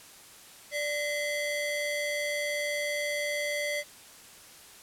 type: ring-modulated tone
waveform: 40% pulse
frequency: 1318.5 Hz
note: E6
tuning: in tune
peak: -25 dBFS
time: 0.71-3.84 s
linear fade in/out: 50 ms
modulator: 731 Hz
effects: white hiss -51 dBFS RMS until 4.82 s + low-pass 12000 Hz 12 dB/octave